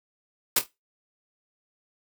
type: noise with echo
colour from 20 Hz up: white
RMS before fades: -20 dBFS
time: 0.56-0.59 s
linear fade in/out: 5 ms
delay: 25 ms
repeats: 3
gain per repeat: -11 dB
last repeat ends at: 0.665 s
effects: noise-tail reverb RT60 0.2 s tail -17 dB re dry + high-pass 60 Hz 12 dB/octave